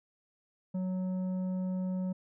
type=tone with tanh clipping; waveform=sine; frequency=185 Hz; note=F#3; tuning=in tune; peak=-32 dBFS; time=0.74-2.13 s; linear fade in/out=10 ms; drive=8 dB; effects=none